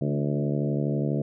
harmonic tone with a mistuned harmonic, 72.2 Hz, D2, 29 cents flat, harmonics 2 / 3 / 4 / 5 / 6 / 7 / 8 / 9, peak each -26 / -30 / -32 / -34 / -36 / -37 / -38 / -39 dBFS, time 0.01-1.22 s, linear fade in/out 5 ms, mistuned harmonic 4, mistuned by +22 cents, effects none

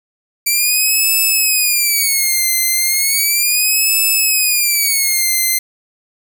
5% pulse tone with vibrato, 2326 Hz, D7, 17 cents flat, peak -3 dBFS, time 0.46-5.59 s, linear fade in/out 10 ms, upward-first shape sine, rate 0.35 Hz, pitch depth 200 cents each way, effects 7-bit

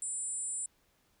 sine tone cluster, 7690 / 8970 / 9330 Hz, B8 / C#9 / D9, -47 / +19 / -12 cents, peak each -39 / -38 / -39 dBFS, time 0.02-0.66 s, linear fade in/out 2 ms, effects pink hiss -71 dBFS RMS until 1.2 s

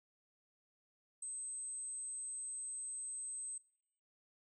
sine tone, 8230 Hz, C9, 30 cents flat, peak -40 dBFS, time 1.22-3.58 s, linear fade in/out 5 ms, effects noise-tail reverb RT60 0.8 s tail -25 dB re dry + tanh soft clip ceiling -39 dBFS

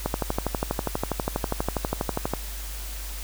click train, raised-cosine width 1 ms, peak -10 dBFS, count 29, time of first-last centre 0.06-2.336 s, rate 12.3 Hz, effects added 50 Hz sine -33 dBFS peak until 3.23 s + white hiss -39 dBFS RMS until 3.23 s

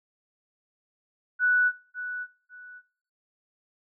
sine tone with echo, 1480 Hz, F#6, in tune, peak -19 dBFS, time 1.39-1.72 s, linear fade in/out 50 ms, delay 550 ms, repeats 2, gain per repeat -12 dB, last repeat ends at 2.82 s, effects noise-tail reverb RT60 0.6 s tail -23 dB re dry

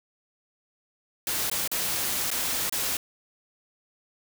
white noise with dropouts, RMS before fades -28 dBFS, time 1.27-2.97 s, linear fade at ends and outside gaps 2 ms, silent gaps 1.499-1.514 / 1.677-1.715 / 2.304-2.313 / 2.696-2.724 s, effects none

